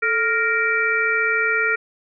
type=harmonic tone with a mistuned harmonic; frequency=466.2 Hz; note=A#4; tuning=in tune; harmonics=1 / 3 / 4 / 5; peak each=-26 / -20 / -23 / -23 dBFS; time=0.02-1.76 s; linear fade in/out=10 ms; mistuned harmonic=1; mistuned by=-95 cents; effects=none